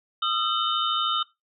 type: tone cluster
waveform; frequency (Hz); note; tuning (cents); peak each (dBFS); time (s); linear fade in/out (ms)
sine; 1235 / 1348 / 3034 / 3667; D#6 / E6 / F#7 / A#7; -13 / +38 / +43 / -29; -28; 0.22-1.23; 5
effects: noise-tail reverb RT60 0.2 s tail -19 dB re dry